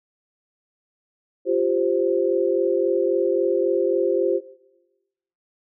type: chord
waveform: sine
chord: F suspended second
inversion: none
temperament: just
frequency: 349.2 / 392.9 / 523.8 Hz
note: F4 / G4 / C5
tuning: 0 / +4 / +2 cents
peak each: -22 dBFS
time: 1.45-4.41 s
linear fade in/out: 50 ms
effects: noise-tail reverb RT60 1.0 s tail -18 dB re dry